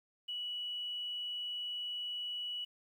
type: tone with quantisation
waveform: sine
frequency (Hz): 2940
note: F#7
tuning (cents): -12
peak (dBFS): -37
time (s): 0.28-2.65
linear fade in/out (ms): 10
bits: 11
effects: none